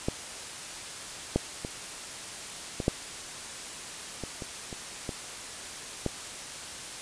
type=clicks; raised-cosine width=2 ms; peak=-13 / -10 / -20 / -17 / -9 / -21 / -23 / -25 / -19 / -14 dBFS; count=10; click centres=0.085 / 1.36 / 1.649 / 2.802 / 2.881 / 4.237 / 4.422 / 4.728 / 5.092 / 6.063 s; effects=white hiss -40 dBFS RMS until 7.01 s + resampled to 22050 Hz